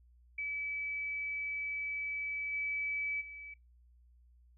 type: tone with level steps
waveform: sine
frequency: 2296 Hz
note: D7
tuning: 40 cents flat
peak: -35 / -33 / -45 dBFS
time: 0.38-3.54 s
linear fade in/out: 5 ms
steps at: 2.52 / 3.2 s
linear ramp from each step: 20 ms
effects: noise-tail reverb RT60 0.2 s tail -23 dB re dry + added 60 Hz sine -60 dBFS peak until 4.57 s